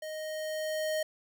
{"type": "tone with level ramp", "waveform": "square", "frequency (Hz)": 622.3, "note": "D#5", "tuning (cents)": 0, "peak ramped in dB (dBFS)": [-38, -29], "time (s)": [0.02, 1.03], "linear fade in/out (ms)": 5, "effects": []}